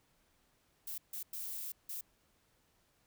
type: noise bursts at uneven times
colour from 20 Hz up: violet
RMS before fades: -42 dBFS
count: 4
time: 0.87-0.98 / 1.13-1.23 / 1.33-1.72 / 1.89-2.01 s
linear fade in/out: 5 ms
effects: pink hiss -73 dBFS RMS until 3.06 s